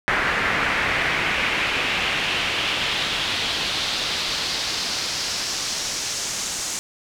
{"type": "noise with band-pass filter sweep", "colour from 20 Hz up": "brown", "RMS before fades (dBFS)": -24, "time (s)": [0.08, 6.79], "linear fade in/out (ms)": 0, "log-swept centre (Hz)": [1800, 7000], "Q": 2.1, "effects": []}